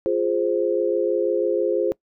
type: chord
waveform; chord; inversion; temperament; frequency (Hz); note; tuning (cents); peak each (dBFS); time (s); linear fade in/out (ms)
sine; F minor; none; equal; 349.2 / 415.3 / 523.3; F4 / Ab4 / C5; 0 / 0 / 0; -23; 0.06-1.92; 0
effects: noise-tail reverb RT60 0.1 s tail -23 dB re dry